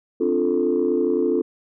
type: chord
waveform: sine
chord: D minor seventh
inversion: third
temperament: equal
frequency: 261.6 / 293.7 / 349.2 / 440 Hz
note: C4 / D4 / F4 / A4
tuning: 0 / 0 / 0 / 0 cents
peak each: -24 / -25 / -21 / -21 dBFS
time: 0.2-1.42 s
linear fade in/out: 10 ms
effects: tanh soft clip ceiling -10 dBFS